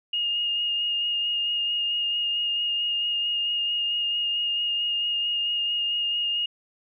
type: tone with vibrato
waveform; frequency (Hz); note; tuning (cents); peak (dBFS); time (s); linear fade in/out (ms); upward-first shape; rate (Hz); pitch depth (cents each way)
sine; 2846; F7; +32; -23; 0.13-6.46; 5; sine; 4.5; 14
effects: none